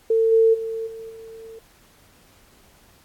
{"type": "tone with level steps", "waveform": "sine", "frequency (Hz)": 450, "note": "A4", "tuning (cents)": 39, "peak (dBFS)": [-15, -12, -25, -33, -37], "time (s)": [0.1, 1.59], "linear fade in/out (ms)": 5, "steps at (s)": [0.31, 0.53, 0.86, 1.09], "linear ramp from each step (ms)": 20, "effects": ["pink hiss -55 dBFS RMS until 3.04 s", "AAC 64 kbps"]}